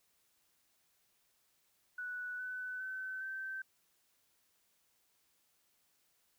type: tone with pitch steps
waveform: sine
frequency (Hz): 1479 / 1502.2 / 1525.9 / 1549.8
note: F#6 / F#6 / G6 / G6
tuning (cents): -1 / +26 / -47 / -20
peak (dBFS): -39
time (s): 1.98-3.62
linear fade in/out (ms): 5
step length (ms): 410
effects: white hiss -75 dBFS RMS until 6.38 s